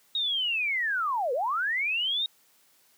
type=linear two-way sweep; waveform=sine; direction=down then up; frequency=3786 to 466.2 to 3786 Hz; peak=-25 dBFS; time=0.15-2.26 s; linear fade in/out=2 ms; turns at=1.33 s; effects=white hiss -63 dBFS RMS until 2.97 s + high-pass 150 Hz 12 dB/octave